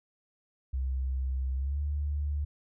sine tone with pitch glide, 65.41 to 73 Hz, C2 to D2, 0 to -10 cents, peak -28 dBFS, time 0.73-2.45 s, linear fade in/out 10 ms, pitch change +190 cents, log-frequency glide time 1.55-1.81 s, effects none

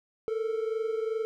triangle tone pair together, 440 / 462.6 Hz, A4 / A#4, 0 / -13 cents, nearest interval minor second, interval 87 cents, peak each -27 / -32 dBFS, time 0.28-1.25 s, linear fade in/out 0 ms, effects none

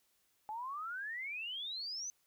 sine exponential sweep, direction up, 838 to 6220 Hz, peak -39 dBFS, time 0.49-2.1 s, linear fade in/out 0 ms, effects white hiss -75 dBFS RMS until 2.26 s

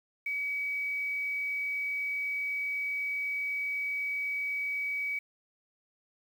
sine tone with quantisation, 2272 Hz, C#7, 42 cents sharp, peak -30 dBFS, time 0.26-5.19 s, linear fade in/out 5 ms, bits 9, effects none

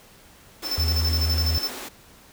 pink high-pass noise, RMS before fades -36 dBFS, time 0.62-1.89 s, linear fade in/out 10 ms, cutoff 230 Hz, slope 96 dB/octave
square tone with tremolo, 5290 Hz, E8, 5 cents sharp, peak -23 dBFS, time 0.63-1.71 s, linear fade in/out 50 ms, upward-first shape square, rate 12 Hz, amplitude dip 65%
triangle tone, 81.5 Hz, E2, 19 cents flat, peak -19 dBFS, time 0.78-1.58 s, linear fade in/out 0 ms
effects pink hiss -51 dBFS RMS until 2.32 s

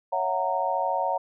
sine chord, F# dominant seventh, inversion second, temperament just, 555 / 666 / 740 / 925 Hz, C#5 / E5 / F#5 / A#5, +2 / +18 / 0 / -14 cents, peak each -30 / -31 / -28 / -27 dBFS, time 0.12-1.18 s, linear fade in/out 10 ms, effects none

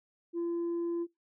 sine tone, 341 Hz, F4, 41 cents flat, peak -28 dBFS, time 0.33-1.07 s, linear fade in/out 50 ms, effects noise-tail reverb RT60 0.2 s tail -24 dB re dry + tanh soft clip ceiling -29 dBFS

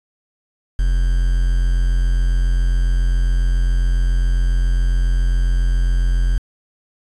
triangle tone with quantisation, 43.65 Hz, F1, in tune, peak -11 dBFS, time 0.79-6.38 s, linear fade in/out 0 ms, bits 6, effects resampled to 24000 Hz

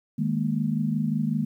sine chord, D# suspended fourth, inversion none, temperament equal, 155.56 / 207.7 / 233.1 Hz, D#3 / G#3 / A#3, 0 / 0 / 0 cents, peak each -27 dBFS, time 0.18-1.45 s, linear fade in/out 10 ms, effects 10-bit

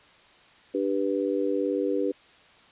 sine chord, G major, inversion second, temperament just, 294 / 392 / 490 Hz, D4 / G4 / B4, +2 / 0 / -14 cents, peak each -28 dBFS, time 0.74-2.12 s, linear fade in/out 10 ms, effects white hiss -55 dBFS RMS until 2.71 s + resampled to 8000 Hz

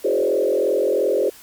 sine tone with frequency modulation, 466.2 Hz, A#4, in tune, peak -16 dBFS, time 0.04-1.3 s, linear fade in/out 10 ms, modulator 42.9 Hz, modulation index 2.5, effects white hiss -45 dBFS RMS until 1.42 s + Opus 48 kbps

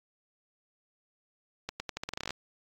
accelerating click train, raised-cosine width 0.2 ms, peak -17 dBFS, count 14, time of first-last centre 1.69-2.306 s, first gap 110 ms, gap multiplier 0.84, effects AAC 48 kbps

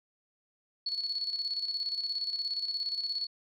sine tone with tremolo, 4400 Hz, C#8, 14 cents flat, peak -29 dBFS, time 0.86-3.27 s, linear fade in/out 5 ms, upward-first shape square, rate 17 Hz, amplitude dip 55%, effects none

